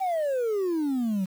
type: exponential sweep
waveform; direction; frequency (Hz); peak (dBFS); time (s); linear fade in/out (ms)
sine; down; 784 to 182.3; -21; 0-1.26; 20
effects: tanh soft clip ceiling -23 dBFS + 8-bit